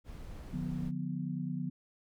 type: noise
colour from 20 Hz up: brown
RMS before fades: -45 dBFS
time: 0.04-0.92 s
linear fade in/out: 50 ms
type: chord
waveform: sine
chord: B diminished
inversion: first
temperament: just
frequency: 148.16 / 177.8 / 246.9 Hz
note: D3 / F3 / B3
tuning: +16 / +31 / 0 cents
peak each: -38 / -37 / -39 dBFS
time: 0.53-1.7 s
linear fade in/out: 5 ms
effects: none